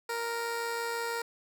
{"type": "tone with amplitude modulation", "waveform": "15% pulse", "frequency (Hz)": 466.2, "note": "A#4", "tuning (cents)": 0, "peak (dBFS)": -24, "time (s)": [0.09, 1.22], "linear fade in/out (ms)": 5, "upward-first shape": "sine", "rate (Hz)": 106, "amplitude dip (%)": 30, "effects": []}